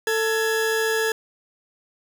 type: tone pair together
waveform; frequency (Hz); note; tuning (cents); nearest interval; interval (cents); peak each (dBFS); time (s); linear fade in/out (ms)
40% pulse; 444.5 / 1684; A4 / G#6; +18 / +24; octave + major seventh; 2306; -21 / -24; 0.07-1.12; 2
effects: none